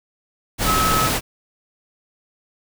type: tone in noise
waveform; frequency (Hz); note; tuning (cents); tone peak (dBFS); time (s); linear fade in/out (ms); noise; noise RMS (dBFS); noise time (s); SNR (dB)
sine; 1291; E6; -37; -18; 0.64-1.1; 50; pink; -20; 0.58-1.21; -1
effects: none